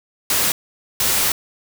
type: noise bursts at uneven times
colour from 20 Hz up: white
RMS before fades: -18 dBFS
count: 2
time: 0.3-0.52 / 1-1.32 s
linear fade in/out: 2 ms
effects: none

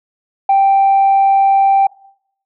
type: tone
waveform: sine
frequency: 784 Hz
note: G5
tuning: in tune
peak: -6 dBFS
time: 0.49-1.87 s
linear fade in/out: 5 ms
effects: noise-tail reverb RT60 0.7 s tail -23 dB re dry + tanh soft clip ceiling -5 dBFS

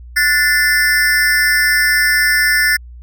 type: tone with amplitude modulation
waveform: square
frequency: 1760 Hz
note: A6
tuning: in tune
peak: -7 dBFS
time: 0.16-2.77 s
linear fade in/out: 10 ms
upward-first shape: sine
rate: 296 Hz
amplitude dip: 100%
effects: added 60 Hz sine -32 dBFS peak until 3.02 s

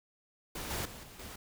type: noise with level steps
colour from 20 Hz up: pink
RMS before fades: -40 / -36 / -48 / -52 / -46 dBFS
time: 0.55-1.36 s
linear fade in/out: 5 ms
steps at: 0.7 / 0.85 / 1.03 / 1.19 s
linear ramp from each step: 5 ms
effects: none

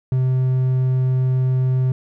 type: tone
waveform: triangle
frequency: 129.1 Hz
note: C3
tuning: 23 cents flat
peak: -13 dBFS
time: 0.12-1.92 s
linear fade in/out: 2 ms
effects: none

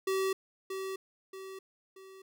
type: tone with echo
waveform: square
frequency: 383.1 Hz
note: G4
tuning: 40 cents flat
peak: -29 dBFS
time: 0.07-0.33 s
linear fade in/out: 5 ms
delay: 630 ms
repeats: 3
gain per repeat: -7 dB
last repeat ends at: 2.22 s
effects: none

